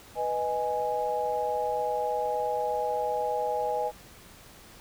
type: chord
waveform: sine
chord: G# minor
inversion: first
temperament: equal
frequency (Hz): 493.9 / 622.3 / 830.6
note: B4 / D#5 / G#5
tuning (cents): 0 / 0 / 0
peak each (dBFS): -31 / -32 / -29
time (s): 0.15-3.92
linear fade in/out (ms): 50
effects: pink hiss -51 dBFS RMS until 4.8 s